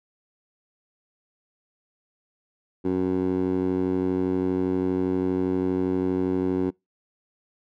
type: tone with band-pass filter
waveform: 15% pulse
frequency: 92.5 Hz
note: F#2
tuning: in tune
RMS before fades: -24 dBFS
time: 2.84-6.71 s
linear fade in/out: 20 ms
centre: 340 Hz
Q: 2.1
effects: noise-tail reverb RT60 0.2 s tail -25 dB re dry